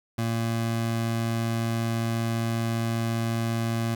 25% pulse tone, 114.7 Hz, A#2, 28 cents flat, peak -21 dBFS, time 0.18-3.95 s, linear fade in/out 5 ms, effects none

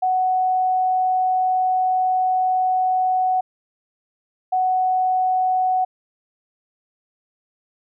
sine tone pair in turn, 743 / 743 Hz, F#5 / F#5, +7 / +7 cents, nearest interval unison, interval 0 cents, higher neither, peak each -16 dBFS, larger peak neither, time 0.02-3.41 / 4.52-5.85 s, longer first, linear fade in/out 10 ms, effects none

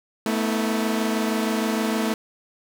sawtooth tone cluster, 220.6 / 247 / 321.3 Hz, A3 / B3 / E4, +5 / 0 / -44 cents, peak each -19 / -25 / -25 dBFS, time 0.26-2.14 s, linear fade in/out 2 ms, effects none

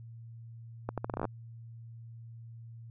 accelerating click train, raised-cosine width 1 ms, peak -19 dBFS, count 11, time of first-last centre 0.89-1.252 s, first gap 87 ms, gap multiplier 0.78, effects added 115 Hz sine -45 dBFS peak until 2.9 s

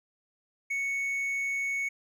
triangle tone with hard clipping, 2217 Hz, C#7, in tune, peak -29 dBFS, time 0.7-1.89 s, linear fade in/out 10 ms, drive 6 dB, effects none

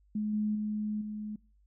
sine tone with level steps, 211.9 Hz, G#3, 35 cents sharp, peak -29 / -27 / -30 / -35 dBFS, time 0.15-1.36 s, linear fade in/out 5 ms, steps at 0.33 / 0.55 / 1.01 s, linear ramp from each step 5 ms, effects noise-tail reverb RT60 0.4 s tail -24 dB re dry + added 50 Hz sine -62 dBFS peak until 1.66 s

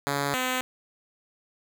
5% pulse tone pair in turn, 141.6 / 255.3 Hz, C#3 / C4, +37 / -42 cents, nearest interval minor seventh, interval 1021 cents, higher second, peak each -14 dBFS, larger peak neither, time 0.07-0.34 / 0.34-0.61 s, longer neither, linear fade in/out 0 ms, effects none

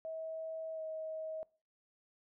sine tone with pitch glide, 643 to 634.1 Hz, E5 to D#5, -43 to +33 cents, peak -39 dBFS, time 0.05-1.43 s, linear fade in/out 0 ms, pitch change -24 cents, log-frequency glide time 0.74-0.81 s, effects noise-tail reverb RT60 0.4 s tail -23 dB re dry

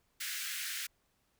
pink high-pass noise, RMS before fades -39 dBFS, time 0.2-0.87 s, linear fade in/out 10 ms, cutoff 1500 Hz, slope 48 dB/octave, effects pink hiss -75 dBFS RMS until 1.39 s

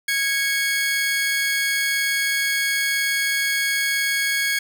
sawtooth tone pair together, 1650 / 2213 Hz, G#6 / C#7, -12 / -3 cents, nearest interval perfect fourth, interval 509 cents, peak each -19 dBFS, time 0.08-4.59 s, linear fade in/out 5 ms, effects 7-bit

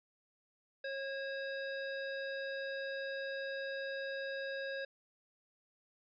harmonic tone with a mistuned harmonic, 545 Hz, C#5, 29 cents flat, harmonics 1 / 3 / 5 / 7 / 9, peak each -40 / -42 / -53 / -51 / -55 dBFS, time 0.84-4.85 s, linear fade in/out 5 ms, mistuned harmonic 5, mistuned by -63 cents, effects none

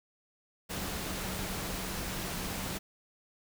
sine tone in noise, 188 Hz, F#3, 28 cents sharp, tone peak -44 dBFS, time 0.69-2.79 s, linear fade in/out 20 ms, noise pink, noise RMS -37 dBFS, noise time 0.69-2.79 s, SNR -10 dB, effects none

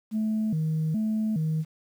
sine tone with vibrato, 185 Hz, F#3, in tune, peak -22 dBFS, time 0.11-1.65 s, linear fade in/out 50 ms, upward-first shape square, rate 1.2 Hz, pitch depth 280 cents each way, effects tanh soft clip ceiling -21 dBFS + 9-bit

